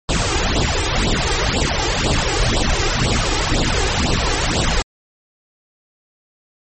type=noise with flanger; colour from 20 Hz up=pink; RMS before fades=-17 dBFS; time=0.09-4.82 s; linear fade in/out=0 ms; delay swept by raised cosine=0.23 to 2.53 ms; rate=2 Hz; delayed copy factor=+0.95; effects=MP3 32 kbps